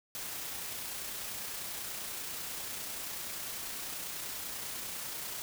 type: noise with amplitude modulation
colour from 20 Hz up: white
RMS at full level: -39 dBFS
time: 0.15-5.42 s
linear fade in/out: 0 ms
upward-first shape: sine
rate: 30.2 Hz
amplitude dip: 25%
effects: none